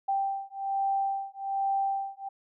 sine beating tone pair, 784 / 785.2 Hz, G5 / G5, 0 / +3 cents, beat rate 1.2 Hz, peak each -30 dBFS, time 0.08-2.29 s, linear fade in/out 10 ms, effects none

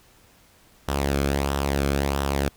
sawtooth tone with flanger, 69.8 Hz, C#2, 13 cents sharp, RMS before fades -24 dBFS, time 0.88-2.49 s, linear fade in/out 5 ms, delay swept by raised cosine 0.44 to 1.08 ms, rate 1.5 Hz, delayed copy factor -0.55, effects pink hiss -56 dBFS RMS until 2.56 s

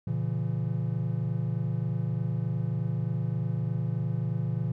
triangle chord, A# diminished, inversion none, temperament just, 116.54 / 139.85 / 167.82 Hz, A#2 / C#3 / E3, 0 / +16 / +31 cents, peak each -28 / -30 / -30 dBFS, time 0.07-4.72 s, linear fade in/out 5 ms, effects none

